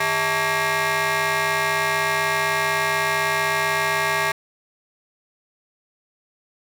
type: ring-modulated tone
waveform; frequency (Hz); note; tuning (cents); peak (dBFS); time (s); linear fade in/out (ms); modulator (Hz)
15% pulse; 246.9; B3; 0; -10; 0-4.32; 5; 1390
effects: none